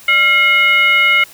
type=tone with frequency modulation; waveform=sine; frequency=2151 Hz; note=C7; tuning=47 cents sharp; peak=-8 dBFS; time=0.08-1.24 s; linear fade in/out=5 ms; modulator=777 Hz; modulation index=0.79; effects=white hiss -40 dBFS RMS until 1.33 s